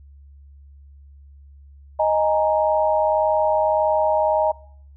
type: chord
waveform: sine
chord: D# suspended fourth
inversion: none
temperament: equal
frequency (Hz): 622.3 / 830.6 / 932.3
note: D#5 / G#5 / A#5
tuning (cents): 0 / 0 / 0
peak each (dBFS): -18 / -22 / -22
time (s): 1.99-4.52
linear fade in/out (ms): 10
effects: noise-tail reverb RT60 0.7 s tail -24 dB re dry + added 70 Hz sine -43 dBFS peak until 4.96 s